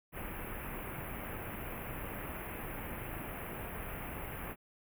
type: band-stop noise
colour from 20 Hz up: pink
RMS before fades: -42 dBFS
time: 0.12-4.56 s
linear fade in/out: 50 ms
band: 2700 to 11000 Hz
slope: 48 dB/octave
effects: none